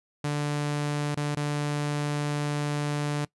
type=tone with dropouts; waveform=sawtooth; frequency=146.83 Hz; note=D3; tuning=in tune; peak=-22 dBFS; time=0.24-3.25 s; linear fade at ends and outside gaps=5 ms; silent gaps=1.147-1.17 / 1.35-1.368 s; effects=noise-tail reverb RT60 0.1 s tail -21 dB re dry + resampled to 24000 Hz